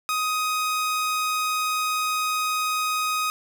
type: tone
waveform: sawtooth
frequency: 1253 Hz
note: D#6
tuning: 12 cents sharp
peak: -19 dBFS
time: 0.09-3.3 s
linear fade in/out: 0 ms
effects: none